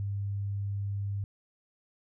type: tone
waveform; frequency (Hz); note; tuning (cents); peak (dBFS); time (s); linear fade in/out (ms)
sine; 100; G2; +35; -30; 0-1.24; 0
effects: none